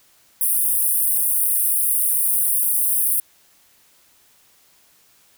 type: high-pass noise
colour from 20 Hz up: pink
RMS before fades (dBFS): -19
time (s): 0.41-3.2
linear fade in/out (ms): 2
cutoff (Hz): 9100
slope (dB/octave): 96
effects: white hiss -56 dBFS RMS until 5.37 s